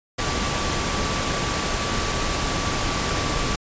sine tone in noise, 1154 Hz, D6, 31 cents flat, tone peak -32 dBFS, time 0.18-3.56 s, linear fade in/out 10 ms, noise pink, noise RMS -24 dBFS, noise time 0.18-3.56 s, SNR -11 dB, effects resampled to 16000 Hz

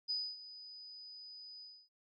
sine tone with ADSR envelope, 4978 Hz, D#8, in tune, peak -33 dBFS, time 0.08-1.89 s, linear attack 23 ms, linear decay 260 ms, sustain -16 dB, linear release 270 ms, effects none

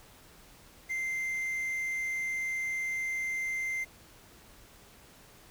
triangle tone with quantisation, 2086 Hz, C7, 6 cents flat, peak -29 dBFS, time 0.89-3.85 s, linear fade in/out 20 ms, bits 9, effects pink hiss -56 dBFS RMS until 5.5 s

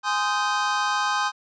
square chord, Ab major seventh, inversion none, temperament just, 830.6 / 1038.3 / 1245.9 / 1557.4 Hz, Ab5 / C6 / Eb6 / G6, 0 / -14 / +2 / -12 cents, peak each -28 dBFS, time 0.03-1.32 s, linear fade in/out 50 ms, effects resampled to 16000 Hz

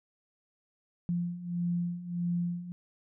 sine beating tone pair, 172.9 / 174.5 Hz, F3 / F3, -17 / -1 cents, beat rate 1.6 Hz, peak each -35 / -31 dBFS, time 1.09-2.72 s, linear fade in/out 0 ms, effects none

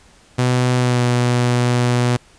sawtooth tone with pitch glide, 125.1 to 122.53 Hz, B2 to B2, +23 to -13 cents, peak -10 dBFS, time 0.38-2.17 s, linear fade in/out 10 ms, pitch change -36 cents, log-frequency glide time 0.78-1 s, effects pink hiss -50 dBFS RMS until 2.38 s + resampled to 22050 Hz

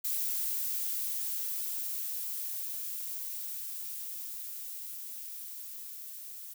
violet noise with level ramp, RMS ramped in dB -32 to -45 dBFS, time 0.04-6.54 s, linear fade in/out 10 ms, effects none

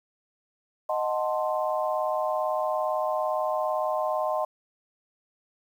sine chord, D# diminished seventh, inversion none, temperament equal, 622.3 / 740 / 880 / 1046.5 Hz, D#5 / F#5 / A5 / C6, 0 / 0 / 0 / 0 cents, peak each -27 / -31 / -33 / -31 dBFS, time 0.89-4.45 s, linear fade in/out 5 ms, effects 9-bit

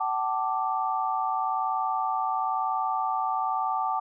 sine chord, D major, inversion first, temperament equal with one note detuned, 759 / 880 / 1174.7 Hz, F#5 / A5 / D6, +44 / 0 / 0 cents, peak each -29 dBFS, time 0-4 s, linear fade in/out 10 ms, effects none

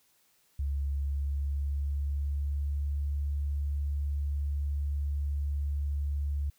sine tone with pitch glide, 70 to 71.68 Hz, C#2 to D2, +18 to -41 cents, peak -28 dBFS, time 0.59-6.5 s, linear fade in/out 5 ms, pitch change +41 cents, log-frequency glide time 0.89-2.86 s, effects white hiss -68 dBFS RMS until 6.58 s

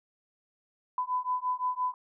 sine beating tone pair, 1000 / 1005.8 Hz, B5 / B5, +21 / +31 cents, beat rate 5.8 Hz, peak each -31 dBFS, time 0.98-1.94 s, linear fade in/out 2 ms, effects none

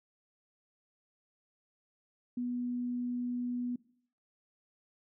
sine tone, 245 Hz, B3, 14 cents flat, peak -32 dBFS, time 2.37-3.76 s, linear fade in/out 5 ms, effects noise-tail reverb RT60 0.6 s tail -21 dB re dry

